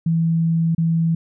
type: tone with dropouts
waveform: sine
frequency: 164.7 Hz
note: E3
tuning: 1 cent flat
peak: -15 dBFS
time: 0.06-1.15 s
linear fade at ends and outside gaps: 5 ms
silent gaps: 0.749-0.78 s
effects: none